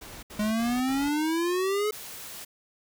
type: noise bursts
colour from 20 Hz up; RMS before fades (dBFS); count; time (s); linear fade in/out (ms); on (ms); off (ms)
pink; -43; 4; 0.01-1.094; 10; 220; 68
type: exponential sweep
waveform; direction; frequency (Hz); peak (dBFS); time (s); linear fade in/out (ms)
square; up; 207.7 to 430.6; -25; 0.39-1.91; 5
type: noise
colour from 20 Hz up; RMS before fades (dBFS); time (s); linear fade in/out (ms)
white; -41; 1.92-2.45; 10
effects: none